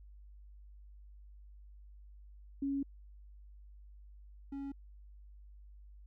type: tone pair in turn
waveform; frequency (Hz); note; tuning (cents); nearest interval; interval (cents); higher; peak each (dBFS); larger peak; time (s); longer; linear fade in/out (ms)
sine / triangle; 277.2 / 277.2; C#4 / C#4; 0 / 0; unison; 0; neither; -32 / -37; first; 2.62-2.83 / 4.52-4.72; first; 5
effects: added 50 Hz sine -52 dBFS peak until 6.06 s